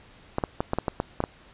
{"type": "clicks", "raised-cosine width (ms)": 1, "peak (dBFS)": -10, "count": 9, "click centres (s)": [0.384, 0.438, 0.605, 0.734, 0.786, 0.882, 1.001, 1.204, 1.239], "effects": ["pink hiss -53 dBFS RMS until 1.53 s", "resampled to 8000 Hz"]}